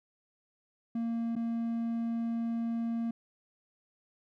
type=tone with dropouts; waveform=triangle; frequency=230.9 Hz; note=A#3; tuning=16 cents flat; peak=-28 dBFS; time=0.95-3.11 s; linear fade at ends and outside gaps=5 ms; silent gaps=1.355-1.362 s; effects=none